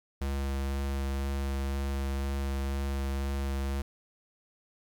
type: tone with vibrato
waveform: square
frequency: 68.6 Hz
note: C#2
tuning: 17 cents flat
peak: -30 dBFS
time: 0.21-3.82 s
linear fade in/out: 5 ms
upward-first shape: sine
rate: 2 Hz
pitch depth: 11 cents each way
effects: 11-bit